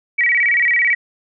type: tone with vibrato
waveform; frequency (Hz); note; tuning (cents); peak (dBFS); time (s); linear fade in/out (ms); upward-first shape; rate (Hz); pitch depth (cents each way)
sine; 2093; C7; 0; -12; 0.18-0.95; 10; square; 18; 150
effects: none